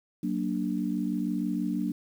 sine chord, Gb augmented, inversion none, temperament equal with one note detuned, 187.04 / 233.1 / 293.7 Hz, Gb3 / Bb3 / D4, +19 / 0 / 0 cents, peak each -31 dBFS, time 0.23-1.92 s, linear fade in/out 5 ms, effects 9-bit

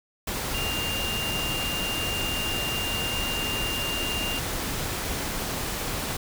sine tone in noise, 2800 Hz, F7, 4 cents sharp, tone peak -29 dBFS, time 0.54-4.39 s, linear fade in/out 5 ms, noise pink, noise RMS -30 dBFS, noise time 0.27-6.17 s, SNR -2 dB, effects none

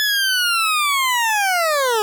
20% pulse linear sweep, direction down, 1726 to 412 Hz, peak -11 dBFS, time 0-2.02 s, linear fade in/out 0 ms, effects none

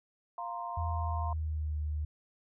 sine chord, F suspended fourth, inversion none, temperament equal, 698.5 / 932.3 / 1046.5 Hz, F5 / Bb5 / C6, 0 / 0 / 0 cents, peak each -40 dBFS, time 0.38-1.33 s, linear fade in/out 2 ms
sine tone with pitch glide, 82.41 to 75.57 Hz, E2 to D#2, 0 to -50 cents, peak -31 dBFS, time 0.77-2.05 s, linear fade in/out 5 ms, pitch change -150 cents, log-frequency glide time 0.89-1.76 s
effects none

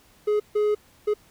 triangle tone bursts at uneven times, 420 Hz, G#4, 19 cents sharp, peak -17 dBFS, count 3, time 0.27-0.4 / 0.55-0.75 / 1.07-1.14 s, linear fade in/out 10 ms, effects pink hiss -57 dBFS RMS until 1.3 s

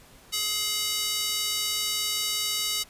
square tone with high-pass filter, 422.4 Hz, G#4, 29 cents sharp, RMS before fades -28 dBFS, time 0.32-2.84 s, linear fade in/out 20 ms, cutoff 3700 Hz, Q 1.2, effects pink hiss -53 dBFS RMS until 2.89 s + resampled to 32000 Hz

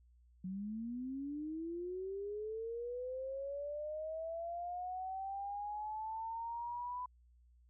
sine linear sweep, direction up, 181.1 to 1000 Hz, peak -39 dBFS, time 0.44-7.06 s, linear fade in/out 5 ms, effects added 60 Hz sine -63 dBFS peak until 7.69 s

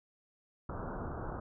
pink low-pass noise, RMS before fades -40 dBFS, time 0.69-1.4 s, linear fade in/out 5 ms, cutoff 1500 Hz, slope 96 dB/octave, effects none

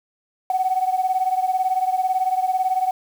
sine beating tone pair, 744 / 762 Hz, F#5 / G5, +9 / -49 cents, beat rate 18 Hz, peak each -19 / -22 dBFS, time 0.5-2.91 s, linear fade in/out 2 ms, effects tanh soft clip ceiling -11 dBFS + 7-bit

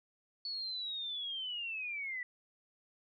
sine linear sweep, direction down, 4448 to 1942 Hz, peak -37 dBFS, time 0.45-2.23 s, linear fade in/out 2 ms, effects none

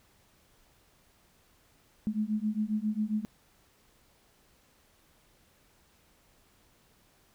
sine beating tone pair, 210 / 217.4 Hz, G#3 / A3, +19 / -21 cents, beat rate 7.4 Hz, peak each -31 dBFS, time 2.07-3.25 s, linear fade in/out 0 ms, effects pink hiss -65 dBFS RMS until 7.34 s

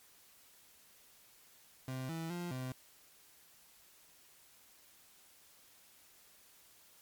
30% pulse tone with pitch steps, 130.1 / 163.6 / 174.8 / 128.7 Hz, C3 / E3 / F3 / C3, -9 / -13 / +2 / -28 cents, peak -36 dBFS, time 1.88-2.72 s, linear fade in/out 2 ms, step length 210 ms, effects white hiss -63 dBFS RMS until 7.01 s + MP3 96 kbps

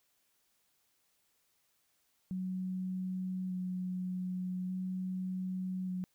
sine tone with vibrato, 184.3 Hz, F#3, 7 cents flat, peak -34 dBFS, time 2.31-6.04 s, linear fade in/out 0 ms, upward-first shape square, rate 0.42 Hz, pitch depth 11 cents each way, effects white hiss -75 dBFS RMS until 6.14 s

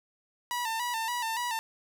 sawtooth tone with vibrato, 934 Hz, A#5, 3 cents sharp, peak -26 dBFS, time 0.51-1.59 s, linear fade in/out 0 ms, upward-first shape square, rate 3.5 Hz, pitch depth 69 cents each way, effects none

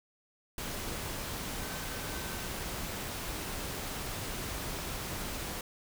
sine tone in noise, 1537 Hz, G6, 35 cents flat, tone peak -48 dBFS, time 1.58-2.47 s, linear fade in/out 2 ms, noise pink, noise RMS -38 dBFS, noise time 0.58-5.61 s, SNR -13 dB, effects none

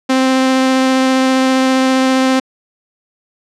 sawtooth tone with vibrato, 261.6 Hz, C4, in tune, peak -6 dBFS, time 0.09-2.4 s, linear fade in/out 10 ms, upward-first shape triangle, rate 15 Hz, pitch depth 9 cents each way, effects low-pass 7000 Hz 12 dB/octave

